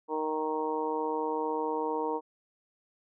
harmonic tone, 155.56 Hz, D#3, in tune, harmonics 2 / 3 / 4 / 5 / 6 / 7, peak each -36 / -32 / -43 / -40 / -33 / -43 dBFS, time 0.08-2.21 s, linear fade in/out 50 ms, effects none

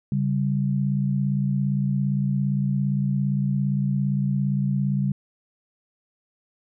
sine tone pair together, 138.81 / 196.3 Hz, C#3 / G3, +3 / +3 cents, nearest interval tritone, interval 600 cents, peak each -22 / -24 dBFS, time 0.12-5.12 s, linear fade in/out 2 ms, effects none

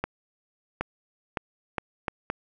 accelerating click train, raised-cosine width 0.5 ms, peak -12 dBFS, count 6, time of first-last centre 0.04-2.301 s, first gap 770 ms, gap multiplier 0.73, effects none

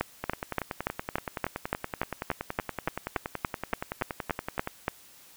two click trains, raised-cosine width 0.5 ms, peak -11 / -16 dBFS, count 18 / 48, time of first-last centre 0.01-4.881 / 0.24-4.674 s, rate 3.49 / 10.6 Hz, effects white hiss -54 dBFS RMS until 5.36 s

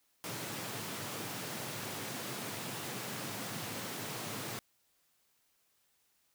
pink high-pass noise, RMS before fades -41 dBFS, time 0.24-4.59 s, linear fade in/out 0 ms, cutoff 100 Hz, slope 96 dB/octave, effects white hiss -74 dBFS RMS until 6.34 s

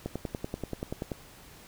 click train, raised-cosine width 2 ms, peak -19 dBFS, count 12, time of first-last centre 0.06-1.118 s, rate 10.4 Hz, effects pink hiss -52 dBFS RMS until 1.67 s

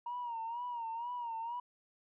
sine tone with vibrato, 941 Hz, A#5, 16 cents sharp, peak -36 dBFS, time 0.06-1.6 s, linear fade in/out 5 ms, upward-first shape sine, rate 2.1 Hz, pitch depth 77 cents each way, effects tanh soft clip ceiling -33 dBFS

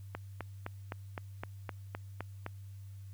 click train, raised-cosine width 0.5 ms, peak -23 dBFS, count 10, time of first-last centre 0.15-2.464 s, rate 3.89 Hz, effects added 98 Hz sine -45 dBFS peak until 3.13 s + white hiss -68 dBFS RMS until 3.13 s

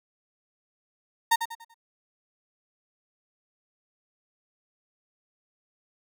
35% pulse tone with echo, 920 Hz, A#5, 23 cents flat, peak -16 dBFS, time 1.31-1.36 s, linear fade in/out 10 ms, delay 96 ms, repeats 4, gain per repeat -9 dB, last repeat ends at 1.744 s, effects none

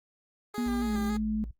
15% pulse tone with vibrato, 409.4 Hz, G#4, 25 cents flat, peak -30 dBFS, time 0.54-1.17 s, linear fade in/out 5 ms, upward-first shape square, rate 3.6 Hz, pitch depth 31 cents each way
sine tone with pitch glide, 240.4 to 215.4 Hz, B3 to A3, -46 to -37 cents, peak -27 dBFS, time 0.58-1.44 s, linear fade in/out 0 ms, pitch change -191 cents, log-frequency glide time 0.82-0.92 s
sine tone, 55.9 Hz, A1, 28 cents sharp, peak -36 dBFS, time 0.66-1.51 s, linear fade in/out 5 ms
effects noise-tail reverb RT60 0.1 s tail -17 dB re dry + Opus 24 kbps

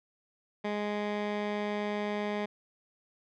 15% pulse tone with low-pass filter, 207.7 Hz, G#3, in tune, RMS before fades -33 dBFS, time 0.64-2.46 s, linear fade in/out 10 ms, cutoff 2800 Hz, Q 1, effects none

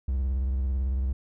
triangle tone with vibrato, 65.41 Hz, C2, in tune, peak -22 dBFS, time 0.08-1.13 s, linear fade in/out 5 ms, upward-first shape sine, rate 18 Hz, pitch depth 120 cents each way, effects none

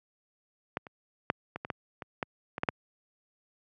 clicks, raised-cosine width 0.5 ms, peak -15 / -30 / -10 / -21 / -21 / -16 / -23 / -15 / -20 / -13 / -10 dBFS, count 11, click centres 0.771 / 0.868 / 1.301 / 1.56 / 1.649 / 1.702 / 2.022 / 2.228 / 2.581 / 2.634 / 2.688 s, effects high-pass 100 Hz 12 dB/octave

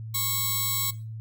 5% pulse tone pair together, 1093 / 3912 Hz, C#6 / B7, -25 / -17 cents, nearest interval octave + minor seventh, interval 2208 cents, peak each -19 dBFS, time 0.14-0.91 s, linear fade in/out 10 ms, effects noise-tail reverb RT60 0.3 s tail -18 dB re dry + added 111 Hz sine -34 dBFS peak until 1.2 s

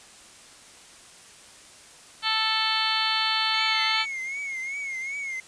harmonic tone, 440 Hz, A4, in tune, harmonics 2 / 3 / 4 / 5 / 6 / 7 / 8 / 9 / 10, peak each -31 / -30 / -32 / -33 / -33 / -29 / -31 / -34 / -29 dBFS, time 2.22-4.06 s, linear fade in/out 50 ms
triangle tone with vibrato, 2169 Hz, C#7, 38 cents flat, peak -28 dBFS, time 3.54-5.4 s, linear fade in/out 2 ms, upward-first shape triangle, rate 2.6 Hz, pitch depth 96 cents each way
effects white hiss -49 dBFS RMS until 5.47 s + resampled to 22050 Hz

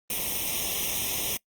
white noise with comb filter, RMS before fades -29 dBFS, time 0.1-1.37 s, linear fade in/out 2 ms, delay 0.33 ms, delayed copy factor +0.95, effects noise-tail reverb RT60 0.1 s tail -23 dB re dry + Opus 32 kbps

